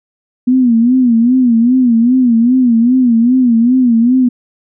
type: tone with vibrato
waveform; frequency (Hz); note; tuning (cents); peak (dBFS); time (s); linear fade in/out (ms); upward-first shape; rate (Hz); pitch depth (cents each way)
sine; 242.6; B3; -31; -6; 0.47-4.29; 10; sine; 2.5; 120
effects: none